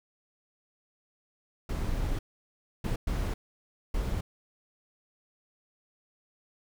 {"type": "noise bursts at uneven times", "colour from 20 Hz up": "brown", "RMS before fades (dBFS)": -30, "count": 4, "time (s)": [[1.69, 2.19], [2.84, 2.96], [3.07, 3.34], [3.94, 4.21]], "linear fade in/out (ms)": 5, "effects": []}